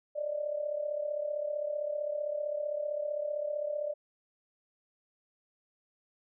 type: tone with amplitude modulation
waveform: sine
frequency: 593 Hz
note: D5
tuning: 17 cents sharp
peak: -28 dBFS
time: 0.15-3.94 s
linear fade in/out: 20 ms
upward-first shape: sine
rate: 35.5 Hz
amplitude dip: 70%
effects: none

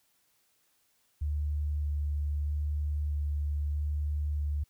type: tone with vibrato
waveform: sine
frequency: 73.7 Hz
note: D2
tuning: 7 cents sharp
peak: -28 dBFS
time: 1.21-4.64 s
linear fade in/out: 10 ms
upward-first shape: square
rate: 0.79 Hz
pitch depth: 9 cents each way
effects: white hiss -71 dBFS RMS until 4.69 s

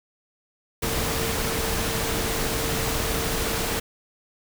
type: tone in noise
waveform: sine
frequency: 451.8 Hz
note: A4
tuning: 46 cents sharp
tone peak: -33 dBFS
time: 0.82-3.8 s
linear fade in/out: 10 ms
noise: pink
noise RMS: -26 dBFS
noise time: 0.82-3.8 s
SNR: -10 dB
effects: none

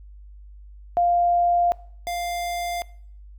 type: tone pair in turn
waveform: sine / square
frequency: 698.5 / 698.5 Hz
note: F5 / F5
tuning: 0 / 0 cents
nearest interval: unison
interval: 0 cents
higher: neither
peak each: -16 / -26 dBFS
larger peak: first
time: 0.97-1.72 / 2.07-2.82 s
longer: neither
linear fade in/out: 0 ms
effects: noise-tail reverb RT60 0.6 s tail -22 dB re dry + added 50 Hz sine -41 dBFS peak until 3.38 s

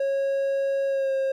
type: tone with pitch glide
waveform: triangle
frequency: 548 to 536.7 Hz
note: C#5 to C5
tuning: -20 to +44 cents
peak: -20 dBFS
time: 0-1.32 s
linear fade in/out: 5 ms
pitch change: -36 cents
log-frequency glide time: 0.87-1.12 s
effects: none

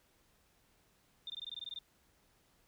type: tone bursts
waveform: sine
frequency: 3614 Hz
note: A7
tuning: 46 cents sharp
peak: -40 dBFS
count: 11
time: 1.27-1.789 s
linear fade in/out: 2 ms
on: 29 ms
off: 20 ms
effects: pink hiss -71 dBFS RMS until 2.67 s

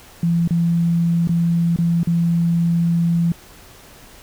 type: tone with dropouts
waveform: sine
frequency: 169.2 Hz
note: E3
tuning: 45 cents sharp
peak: -14 dBFS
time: 0.23-3.32 s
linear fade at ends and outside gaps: 2 ms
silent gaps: 0.476-0.507 / 1.274-1.292 / 1.762-1.787 / 2.032-2.072 s
effects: pink hiss -44 dBFS RMS until 4.22 s

